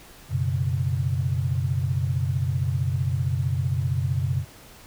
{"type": "chord", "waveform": "sine", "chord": "F# suspended fourth", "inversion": "none", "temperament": "just", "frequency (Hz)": [92.5, 123.33, 138.75], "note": ["F#2", "B2", "C#3"], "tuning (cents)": [0, -2, 2], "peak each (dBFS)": -26, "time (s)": [0.29, 4.45], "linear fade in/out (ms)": 50, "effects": ["pink hiss -48 dBFS RMS until 4.86 s"]}